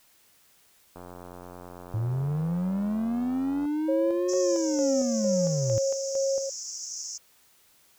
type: click train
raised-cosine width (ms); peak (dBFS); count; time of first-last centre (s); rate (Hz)
1; -29; 241; 0.96-3.654; 89.1
type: linear two-way sweep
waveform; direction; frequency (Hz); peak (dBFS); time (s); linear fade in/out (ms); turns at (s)
triangle; up then down; 107.2 to 370 to 108.8; -23; 1.94-5.78; 0; 4.38
type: tone with tremolo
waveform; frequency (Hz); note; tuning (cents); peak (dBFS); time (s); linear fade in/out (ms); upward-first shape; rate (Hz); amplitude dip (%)
sine; 543; C#5; -36; -23; 3.88-6.5; 10; square; 2.2; 50
type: band-pass noise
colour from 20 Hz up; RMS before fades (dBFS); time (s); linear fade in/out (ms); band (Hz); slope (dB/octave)
pink; -37; 4.28-7.18; 10; 5300 to 7100; 96
effects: white hiss -61 dBFS RMS until 7.98 s